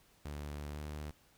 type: tone with pitch glide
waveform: sawtooth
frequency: 73.42 to 74.92 Hz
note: D2 to D2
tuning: 0 to +35 cents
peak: -37 dBFS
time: 0.25-1.11 s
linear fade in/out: 5 ms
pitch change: +35 cents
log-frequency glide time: 0.68-0.83 s
effects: pink hiss -67 dBFS RMS until 1.37 s